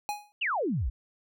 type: tone with exponential decay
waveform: square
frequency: 830.6 Hz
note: G#5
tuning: in tune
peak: -27 dBFS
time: 0.09-0.32 s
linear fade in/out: 0 ms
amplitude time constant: 49 ms
type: exponential sweep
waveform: sine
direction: down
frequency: 3070 to 46.96 Hz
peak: -26 dBFS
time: 0.41-0.9 s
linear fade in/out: 10 ms
effects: none